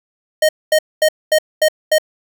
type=tone bursts; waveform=square; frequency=620 Hz; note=D#5; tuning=6 cents flat; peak=-10 dBFS; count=6; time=0.42-1.984 s; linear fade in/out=5 ms; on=69 ms; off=230 ms; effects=none